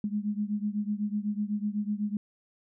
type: beating tone pair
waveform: sine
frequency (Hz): 205.4 / 213.4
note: G#3 / G#3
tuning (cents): -19 / +47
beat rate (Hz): 8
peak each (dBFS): -30 / -32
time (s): 0.04-2.17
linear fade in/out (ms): 2
effects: none